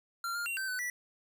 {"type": "tone with pitch steps", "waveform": "square", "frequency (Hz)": [1377, 1407, 2751, 1550, 1503, 1958], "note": ["F6", "F6", "F7", "G6", "F#6", "B6"], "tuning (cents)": [-25, 12, -27, -20, 27, -15], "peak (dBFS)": -34, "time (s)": [0.24, 0.9], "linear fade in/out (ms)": 2, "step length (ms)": 110, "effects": ["12-bit"]}